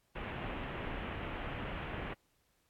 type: low-pass noise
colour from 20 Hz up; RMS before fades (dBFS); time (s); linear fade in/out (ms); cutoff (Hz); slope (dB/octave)
pink; -41; 0.15-2.14; 10; 3000; 48
effects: pink hiss -75 dBFS RMS until 2.69 s + AAC 64 kbps